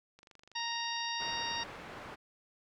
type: click train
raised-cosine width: 0.2 ms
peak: -39 dBFS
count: 23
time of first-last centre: 0.19-1.088 s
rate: 24.5 Hz
type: harmonic tone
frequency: 932.3 Hz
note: A#5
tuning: in tune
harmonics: 1 / 2 / 3 / 4 / 5 / 6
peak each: -39 / -41 / -42 / -41 / -43 / -43 dBFS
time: 0.55-1.64 s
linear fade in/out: 10 ms
type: low-pass noise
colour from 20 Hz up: white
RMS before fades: -47 dBFS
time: 1.19-2.16 s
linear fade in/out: 20 ms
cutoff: 1500 Hz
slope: 12 dB/octave
effects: none